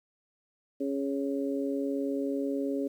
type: harmonic tone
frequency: 138.59 Hz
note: C#3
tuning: in tune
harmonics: 2 / 3 / 4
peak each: -30 / -34 / -36 dBFS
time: 0.8-2.88 s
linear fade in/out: 10 ms
effects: 10-bit